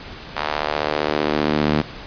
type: tone with high-pass filter sweep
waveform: sawtooth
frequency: 75.3 Hz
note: D2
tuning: 44 cents sharp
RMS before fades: -21 dBFS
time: 0.36-1.82 s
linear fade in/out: 10 ms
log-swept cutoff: 890 to 190 Hz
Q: 1.3
effects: pink hiss -36 dBFS RMS until 2.06 s + resampled to 11025 Hz